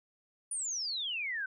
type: exponential sweep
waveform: sine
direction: down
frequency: 9620 to 1497 Hz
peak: -33 dBFS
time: 0.51-1.46 s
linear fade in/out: 5 ms
effects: none